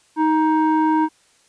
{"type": "tone with low-pass filter", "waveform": "square", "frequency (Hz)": 313.5, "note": "D#4", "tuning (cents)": 13, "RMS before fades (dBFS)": -17, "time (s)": [0.16, 1.09], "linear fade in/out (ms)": 50, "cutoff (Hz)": 1100, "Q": 3, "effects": ["white hiss -57 dBFS RMS until 1.48 s", "resampled to 22050 Hz"]}